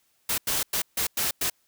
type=noise bursts at uneven times; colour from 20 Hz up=white; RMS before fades=-26 dBFS; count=6; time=0.29-0.38 / 0.47-0.63 / 0.73-0.82 / 0.97-1.07 / 1.17-1.31 / 1.41-1.5 s; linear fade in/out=5 ms; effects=white hiss -68 dBFS RMS until 1.67 s